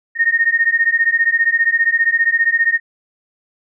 sine beating tone pair, 1839 / 1854 Hz, A#6 / A#6, -24 / -10 cents, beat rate 15 Hz, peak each -15 dBFS, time 0.15-2.8 s, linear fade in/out 50 ms, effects none

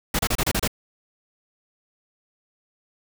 pink noise bursts, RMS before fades -22 dBFS, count 7, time 0.14-0.677 s, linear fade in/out 5 ms, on 51 ms, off 30 ms, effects none

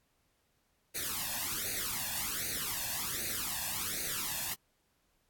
white noise with flanger, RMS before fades -36 dBFS, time 0.94-4.55 s, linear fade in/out 20 ms, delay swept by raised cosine 0.46 to 1.17 ms, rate 1.3 Hz, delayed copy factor +0.9, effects pink hiss -75 dBFS RMS until 5.29 s + AAC 64 kbps

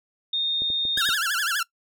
sine tone with pitch glide, 3671 to 3709 Hz, A#7 to A#7, -27 to -9 cents, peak -22 dBFS, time 0.33-1.15 s, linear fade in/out 5 ms, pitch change +18 cents, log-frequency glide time 0.93-1 s
clicks, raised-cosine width 2 ms, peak -26 dBFS, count 5, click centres 0.62 / 0.702 / 0.852 / 0.975 / 1.09 s
sawtooth tone with vibrato, 1523 Hz, F#6, 50 cents sharp, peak -19 dBFS, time 0.97-1.63 s, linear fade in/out 5 ms, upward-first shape sine, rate 12 Hz, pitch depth 220 cents each way
effects noise-tail reverb RT60 0.1 s tail -21 dB re dry

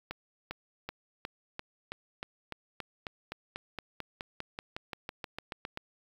accelerating click train, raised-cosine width 0.3 ms, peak -21 dBFS, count 25, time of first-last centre 0.11-5.774 s, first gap 400 ms, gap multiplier 0.95, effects 8-bit

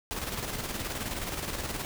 pink noise with tremolo, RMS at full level -33 dBFS, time 0.11-1.85 s, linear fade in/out 0 ms, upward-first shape square, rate 19 Hz, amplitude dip 45%, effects none

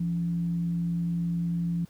sine tone with frequency modulation, 170.7 Hz, F3, 39 cents flat, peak -25 dBFS, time 0-1.85 s, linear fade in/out 5 ms, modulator 113 Hz, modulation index 0.25, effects pink hiss -60 dBFS RMS until 1.89 s + high-pass 80 Hz 12 dB/octave

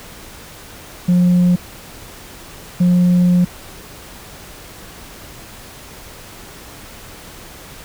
sine tone pair in turn, 178.1 / 178.1 Hz, F3 / F3, +34 / +34 cents, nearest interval unison, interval 0 cents, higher neither, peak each -7 dBFS, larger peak neither, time 1.08-1.56 / 2.8-3.45 s, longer second, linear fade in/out 10 ms, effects tanh soft clip ceiling -8 dBFS + pink hiss -37 dBFS RMS until 7.84 s

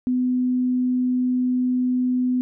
sine tone, 251.4 Hz, B3, 31 cents sharp, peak -18 dBFS, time 0.07-2.41 s, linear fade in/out 0 ms, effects none

